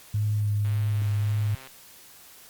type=tone with vibrato; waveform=sine; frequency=104.6 Hz; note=G#2; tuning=13 cents sharp; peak=-22 dBFS; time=0.14-1.55 s; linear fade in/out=5 ms; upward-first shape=sine; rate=1.8 Hz; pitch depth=18 cents each way
type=click train; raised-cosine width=0.3 ms; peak=-29 dBFS; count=136; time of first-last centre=0.65-1.673 s; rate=132 Hz
effects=white hiss -50 dBFS RMS until 2.49 s + Opus 48 kbps